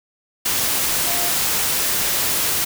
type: tone in noise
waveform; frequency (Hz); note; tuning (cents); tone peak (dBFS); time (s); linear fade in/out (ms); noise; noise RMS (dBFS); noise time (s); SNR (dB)
sine; 698; F5; -1; -29; 1.06-1.31; 10; white; -20; 0.45-2.65; -12
effects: none